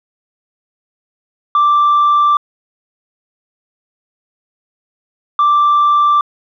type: tone pair in turn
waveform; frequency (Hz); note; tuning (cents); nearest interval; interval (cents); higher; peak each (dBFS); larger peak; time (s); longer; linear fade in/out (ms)
sine; 1174.7 / 1174.7; D6 / D6; 0 / 0; unison; 0; neither; -6; neither; 1.55-2.37 / 5.39-6.21; neither; 2
effects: tanh soft clip ceiling -6 dBFS